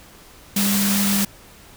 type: tone in noise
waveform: sine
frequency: 200 Hz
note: G3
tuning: 35 cents sharp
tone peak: -19 dBFS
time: 0.56-1.25 s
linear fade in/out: 5 ms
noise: white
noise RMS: -22 dBFS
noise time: 0.56-1.25 s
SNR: 0 dB
effects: pink hiss -46 dBFS RMS until 1.76 s